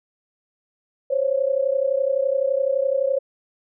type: tone pair together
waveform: sine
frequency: 526.2 / 558 Hz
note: C5 / C#5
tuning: +10 / +11 cents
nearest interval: minor second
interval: 101 cents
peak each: -21 dBFS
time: 1.1-3.19 s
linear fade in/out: 10 ms
effects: none